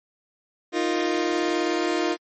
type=chord; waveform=sawtooth; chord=Eb suspended second; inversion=none; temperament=just; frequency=311.1 / 350 / 466.7 Hz; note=Eb4 / F4 / Bb4; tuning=0 / +4 / +2 cents; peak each=-22 / -20 / -26 dBFS; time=0.72-2.17 s; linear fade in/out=50 ms; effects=low-pass 6000 Hz 12 dB/octave + MP3 32 kbps